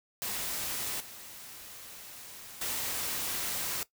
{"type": "noise with level steps", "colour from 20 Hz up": "white", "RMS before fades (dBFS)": [-35, -47, -34], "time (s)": [0.22, 3.83], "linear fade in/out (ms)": 0, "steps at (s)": [1, 2.61], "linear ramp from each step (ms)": 5, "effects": ["noise-tail reverb RT60 0.1 s tail -17 dB re dry"]}